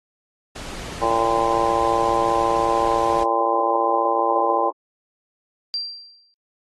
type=noise; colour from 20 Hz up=pink; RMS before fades=-34 dBFS; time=0.55-3.24 s; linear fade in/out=10 ms
type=harmonic tone; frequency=114.3 Hz; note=A#2; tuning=34 cents flat; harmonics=3 / 4 / 5 / 6 / 7 / 8 / 9; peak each=-27 / -26 / -24 / -31 / -22 / -30 / -22 dBFS; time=1.01-4.71 s; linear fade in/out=20 ms
type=tone with exponential decay; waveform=sine; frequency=4719 Hz; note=D8; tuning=7 cents sharp; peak=-20 dBFS; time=5.74-6.34 s; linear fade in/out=0 ms; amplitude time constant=130 ms
effects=low-pass 8000 Hz 12 dB/octave + AAC 32 kbps